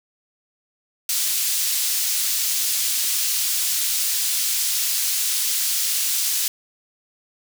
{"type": "high-pass noise", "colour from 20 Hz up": "pink", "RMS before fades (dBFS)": -22, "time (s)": [1.09, 6.48], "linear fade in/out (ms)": 2, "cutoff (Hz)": 4700, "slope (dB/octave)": 12, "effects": []}